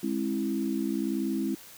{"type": "chord", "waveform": "sine", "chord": "Ab augmented", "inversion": "none", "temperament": "equal with one note detuned", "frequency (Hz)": [207.7, 268.1, 329.6], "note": ["Ab3", "C4", "E4"], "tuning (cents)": [0, 42, 0], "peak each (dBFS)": -31, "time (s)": [0.03, 1.55], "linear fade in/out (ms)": 5, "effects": ["white hiss -49 dBFS RMS until 1.77 s"]}